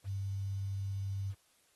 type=tone with quantisation; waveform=sine; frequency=98 Hz; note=G2; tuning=in tune; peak=-34 dBFS; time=0.04-1.35 s; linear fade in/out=50 ms; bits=10; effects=white hiss -70 dBFS RMS until 1.75 s + AAC 32 kbps